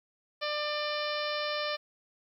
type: harmonic tone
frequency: 596 Hz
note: D5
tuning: 25 cents sharp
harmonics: 1 / 2 / 3 / 4 / 5 / 6 / 7 / 8 / 9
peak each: -34 / -37 / -39 / -40 / -41 / -42 / -42 / -43 / -44 dBFS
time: 0.41-1.77 s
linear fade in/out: 20 ms
effects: 11-bit